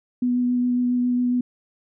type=tone with vibrato; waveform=sine; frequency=246.5 Hz; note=B3; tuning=3 cents flat; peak=-18 dBFS; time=0.22-1.41 s; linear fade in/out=5 ms; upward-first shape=sine; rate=7.3 Hz; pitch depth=11 cents each way; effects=none